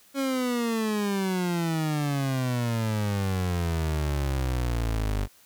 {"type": "exponential sweep", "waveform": "30% pulse", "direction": "down", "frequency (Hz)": [277.2, 48.93], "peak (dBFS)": -22, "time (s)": [0.14, 5.28], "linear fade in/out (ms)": 50, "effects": ["white hiss -57 dBFS RMS until 5.45 s"]}